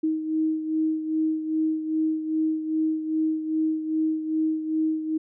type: beating tone pair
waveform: sine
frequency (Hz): 314.6 / 317.1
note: D#4 / D#4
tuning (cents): +19 / +33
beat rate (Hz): 2.5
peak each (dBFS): -23 / -30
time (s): 0.03-5.18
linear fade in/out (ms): 10
effects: none